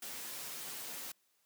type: noise with comb filter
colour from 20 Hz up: white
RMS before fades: -44 dBFS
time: 0.02-1.12 s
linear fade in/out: 5 ms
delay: 10 ms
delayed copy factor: -0.5
effects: white hiss -75 dBFS RMS until 1.45 s + high-pass 150 Hz 12 dB/octave